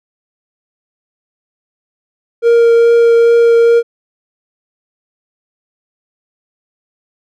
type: tone with vibrato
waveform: triangle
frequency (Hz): 466.2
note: A#4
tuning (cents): 0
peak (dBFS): -3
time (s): 2.42-3.83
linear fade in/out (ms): 50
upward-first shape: triangle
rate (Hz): 2.4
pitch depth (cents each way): 9
effects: none